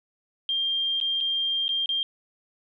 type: tone with dropouts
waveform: sine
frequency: 3193 Hz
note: G7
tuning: 31 cents sharp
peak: -23 dBFS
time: 0.49-2.03 s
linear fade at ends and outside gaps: 1 ms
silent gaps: 1.002-1.012 / 1.205-1.209 / 1.681-1.691 / 1.859-1.891 s
effects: none